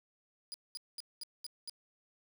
35% pulse tone bursts, 4909 Hz, D#8, 24 cents flat, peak -39 dBFS, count 6, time 0.52-1.696 s, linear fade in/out 0 ms, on 21 ms, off 210 ms, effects none

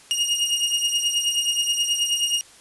sawtooth beating tone pair, 2853 / 2862.4 Hz, F7 / F7, +36 / +42 cents, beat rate 9.4 Hz, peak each -19 / -21 dBFS, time 0.11-2.41 s, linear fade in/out 0 ms, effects white hiss -49 dBFS RMS until 2.6 s + resampled to 24000 Hz

